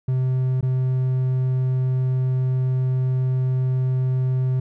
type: tone with dropouts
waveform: triangle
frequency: 129.1 Hz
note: C3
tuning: 23 cents flat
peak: -16 dBFS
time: 0.08-4.6 s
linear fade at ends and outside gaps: 5 ms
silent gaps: 0.61-0.627 s
effects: none